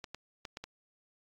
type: clicks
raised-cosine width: 0.2 ms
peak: -24 dBFS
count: 5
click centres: 0.042 / 0.146 / 0.452 / 0.571 / 0.64 s
effects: AAC 64 kbps